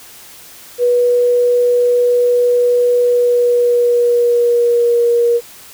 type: tone with pitch glide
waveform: sine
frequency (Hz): 487.4 to 473.5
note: B4 to A#4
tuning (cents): -23 to +27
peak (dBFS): -9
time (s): 0.78-5.41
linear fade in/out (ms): 50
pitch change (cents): -50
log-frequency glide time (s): 3.02-5.06
effects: white hiss -38 dBFS RMS until 5.73 s